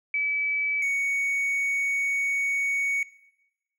sine / triangle tone pair in turn, 2295 / 2232 Hz, D7 / C#7, -40 / +11 cents, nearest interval unison, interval 49 cents, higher first, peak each -23 / -21 dBFS, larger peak second, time 0.14-0.82 / 0.82-3.03 s, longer second, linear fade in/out 2 ms, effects noise-tail reverb RT60 0.9 s tail -18 dB re dry

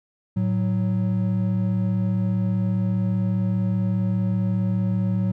triangle tone pair together, 110.2 / 185.33 Hz, A2 / F#3, +3 / +3 cents, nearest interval major sixth, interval 900 cents, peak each -21 / -20 dBFS, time 0.36-5.32 s, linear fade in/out 10 ms, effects none

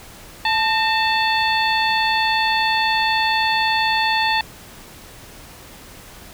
harmonic tone with a mistuned harmonic, 880 Hz, A5, in tune, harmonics 1 / 2 / 3 / 4 / 5, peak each -19 / -22 / -24 / -25 / -26 dBFS, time 0.45-4.41 s, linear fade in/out 2 ms, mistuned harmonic 2, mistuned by +62 cents, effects pink hiss -41 dBFS RMS until 6.33 s

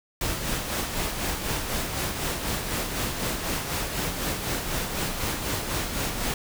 pink noise with tremolo, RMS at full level -27 dBFS, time 0.21-6.34 s, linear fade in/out 2 ms, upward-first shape sine, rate 4 Hz, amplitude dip 45%, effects none

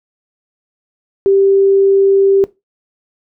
sine tone, 392 Hz, G4, in tune, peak -7 dBFS, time 1.26-2.44 s, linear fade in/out 0 ms, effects noise-tail reverb RT60 0.2 s tail -18 dB re dry

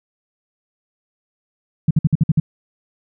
sine tone bursts, 155.56 Hz, D#3, in tune, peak -9 dBFS, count 7, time 1.88-2.4 s, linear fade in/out 5 ms, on 28 ms, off 54 ms, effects none

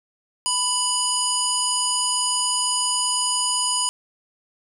harmonic tone, 987.8 Hz, B5, in tune, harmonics 1 / 3 / 5 / 7 / 9 / 10, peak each -27 / -27 / -27 / -27 / -27 / -27 dBFS, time 0.46-3.89 s, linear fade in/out 0 ms, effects 9-bit

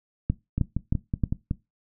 two click trains, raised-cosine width 5 ms, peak -13 / -10 dBFS, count 6 / 4, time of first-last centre 0.58-1.511 / 0.3-1.238 s, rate 5.37 / 3.2 Hz, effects noise-tail reverb RT60 0.2 s tail -18 dB re dry

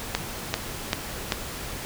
click train, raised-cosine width 0.2 ms, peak -5 dBFS, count 4, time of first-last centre 0.15-1.322 s, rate 2.56 Hz, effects pink hiss -35 dBFS RMS until 1.85 s

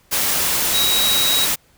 sine tone in noise, 3833 Hz, A#7, 47 cents sharp, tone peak -17 dBFS, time 0.73-1.46 s, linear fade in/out 20 ms, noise white, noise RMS -19 dBFS, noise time 0.11-1.56 s, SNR -1 dB, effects pink hiss -56 dBFS RMS until 1.77 s

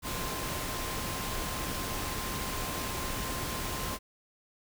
sine tone in noise, 1046.5 Hz, C6, in tune, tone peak -42 dBFS, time 0.02-3.99 s, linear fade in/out 50 ms, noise pink, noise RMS -35 dBFS, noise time 0.02-3.99 s, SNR -10 dB, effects none

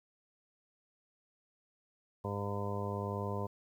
harmonic tone, 101.2 Hz, G#2, 44 cents flat, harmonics 1 / 2 / 3 / 4 / 5 / 6 / 7 / 9 / 10, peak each -38 / -42 / -50 / -42 / -43 / -46 / -48 / -45 / -44 dBFS, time 2.24-3.47 s, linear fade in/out 10 ms, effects 11-bit

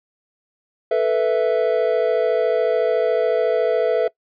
triangle chord, A suspended second, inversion none, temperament equal, 440 / 493.9 / 659.3 Hz, A4 / B4 / E5, 0 / 0 / 0 cents, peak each -18 dBFS, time 0.91-4.08 s, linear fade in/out 5 ms, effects noise-tail reverb RT60 0.1 s tail -22 dB re dry + resampled to 11025 Hz

